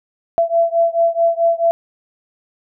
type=beating tone pair; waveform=sine; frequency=670 / 674.6 Hz; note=E5 / E5; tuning=+28 / +40 cents; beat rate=4.6 Hz; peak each=-15 / -16 dBFS; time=0.38-1.71 s; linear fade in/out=0 ms; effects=none